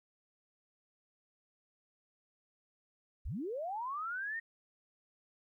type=linear sweep; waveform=sine; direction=up; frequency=30.78 to 1876 Hz; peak=-36 dBFS; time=3.25-4.4 s; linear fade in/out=10 ms; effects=13-bit